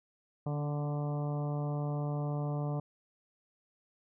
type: harmonic tone with a mistuned harmonic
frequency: 146.83 Hz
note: D3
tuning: in tune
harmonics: 1 / 2 / 3 / 4 / 5 / 6 / 7 / 8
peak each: -32 / -42 / -44 / -43 / -45 / -51 / -50 / -53 dBFS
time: 0.46-2.8 s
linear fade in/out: 5 ms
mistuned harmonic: 2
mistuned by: -22 cents
effects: none